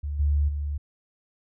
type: tone with level steps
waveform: sine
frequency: 72.8 Hz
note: D2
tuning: 15 cents flat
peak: -27 / -19 / -26 dBFS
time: 0.03-0.78 s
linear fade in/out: 10 ms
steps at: 0.19 / 0.48 s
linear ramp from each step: 10 ms
effects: none